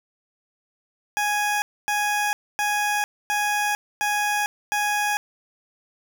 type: tone bursts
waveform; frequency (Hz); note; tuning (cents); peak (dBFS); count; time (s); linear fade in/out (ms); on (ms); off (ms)
20% pulse; 830.6; G#5; 0; -16; 6; 1.17-5.17; 0; 450; 260
effects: none